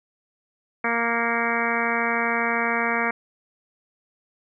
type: harmonic tone with a mistuned harmonic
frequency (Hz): 233.1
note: A#3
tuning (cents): 0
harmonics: 1 / 2 / 3 / 4 / 5 / 6 / 7 / 8 / 9 / 10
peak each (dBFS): -30 / -30 / -30 / -30 / -30 / -30 / -30 / -30 / -30 / -30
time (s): 0.84-3.11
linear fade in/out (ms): 5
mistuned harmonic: 10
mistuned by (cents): -45
effects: none